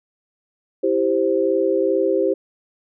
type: chord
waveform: sine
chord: C major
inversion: first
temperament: equal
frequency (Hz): 329.6 / 392 / 523.3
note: E4 / G4 / C5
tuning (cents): 0 / 0 / 0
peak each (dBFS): -22 / -19 / -20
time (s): 0.83-2.34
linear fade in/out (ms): 10
effects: none